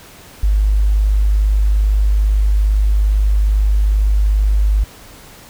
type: tone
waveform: sine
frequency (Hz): 51.2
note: G#1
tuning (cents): -24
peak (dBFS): -10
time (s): 0.43-4.84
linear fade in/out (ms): 5
effects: pink hiss -40 dBFS RMS until 5.49 s